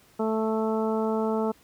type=harmonic tone; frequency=220 Hz; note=A3; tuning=in tune; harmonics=1 / 2 / 3 / 4 / 5 / 6; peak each=-27 / -27 / -33 / -33 / -40 / -38 dBFS; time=0.19-1.52 s; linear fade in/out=10 ms; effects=pink hiss -58 dBFS RMS until 1.63 s + high-pass 60 Hz 12 dB/octave